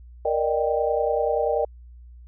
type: chord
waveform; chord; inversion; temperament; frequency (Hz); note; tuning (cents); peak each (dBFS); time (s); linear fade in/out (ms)
sine; Eb major seventh; second; equal with one note detuned; 466.2 / 587.3 / 617.6 / 784; Bb4 / D5 / Eb5 / G5; 0 / 0 / -13 / 0; -24 / -26 / -26 / -27; 0.25-1.65; 5
effects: added 60 Hz sine -42 dBFS peak until 2.27 s